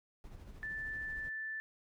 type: noise with tremolo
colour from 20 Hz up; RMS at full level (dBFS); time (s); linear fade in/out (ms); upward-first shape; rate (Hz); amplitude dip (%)
brown; -49; 0.24-1.29; 0; sine; 13; 45
type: tone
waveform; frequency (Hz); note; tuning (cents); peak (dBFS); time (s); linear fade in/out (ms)
sine; 1760; A6; 0; -38; 0.63-1.6; 0
effects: none